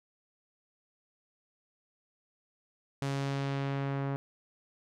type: tone with low-pass filter sweep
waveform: sawtooth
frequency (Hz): 138.3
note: C#3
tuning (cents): -4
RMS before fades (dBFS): -33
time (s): 3.02-4.16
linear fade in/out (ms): 0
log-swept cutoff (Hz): 8600 to 1400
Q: 0.81
effects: none